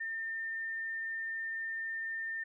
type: tone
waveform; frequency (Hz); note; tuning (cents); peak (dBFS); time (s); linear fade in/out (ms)
sine; 1806; A6; +45; -35; 0-2.44; 10
effects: none